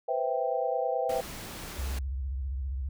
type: chord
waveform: sine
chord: C major seventh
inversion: third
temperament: equal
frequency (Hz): 493.9 / 523.3 / 659.3 / 784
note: B4 / C5 / E5 / G5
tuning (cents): 0 / 0 / 0 / 0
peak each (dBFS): -32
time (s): 0.08-1.21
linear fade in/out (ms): 10
type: noise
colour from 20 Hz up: pink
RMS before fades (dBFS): -41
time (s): 1.09-1.99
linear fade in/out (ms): 5
type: tone with vibrato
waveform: sine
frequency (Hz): 66.6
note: C2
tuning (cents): +31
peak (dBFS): -30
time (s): 1.78-2.89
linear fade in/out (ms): 5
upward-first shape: sine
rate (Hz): 15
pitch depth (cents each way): 150
effects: none